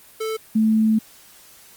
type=tone pair in turn; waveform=square / sine; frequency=440 / 219.3 Hz; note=A4 / A3; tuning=0 / -6 cents; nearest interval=octave; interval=1206 cents; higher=first; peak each=-24 / -14 dBFS; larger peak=second; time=0.2-0.37 / 0.55-0.99 s; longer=second; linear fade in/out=10 ms; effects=white hiss -48 dBFS RMS until 1.76 s + Opus 24 kbps